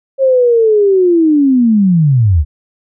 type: linear sweep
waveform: sine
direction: down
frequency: 543 to 66.9 Hz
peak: -6 dBFS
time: 0.18-2.45 s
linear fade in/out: 50 ms
effects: none